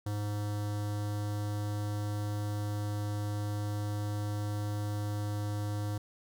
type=tone with notch filter; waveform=square; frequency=103.83 Hz; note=G#2; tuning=in tune; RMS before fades=-34 dBFS; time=0.06-5.98 s; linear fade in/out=5 ms; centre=2400 Hz; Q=1.3; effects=none